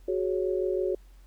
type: chord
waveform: sine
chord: F# suspended second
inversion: none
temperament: just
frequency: 370 / 416.2 / 555 Hz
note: F#4 / G#4 / C#5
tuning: 0 / +4 / +2 cents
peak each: -27 / -31 / -32 dBFS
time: 0.08-0.95 s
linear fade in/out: 5 ms
effects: added 45 Hz sine -49 dBFS peak until 1.26 s + pink hiss -65 dBFS RMS until 1.26 s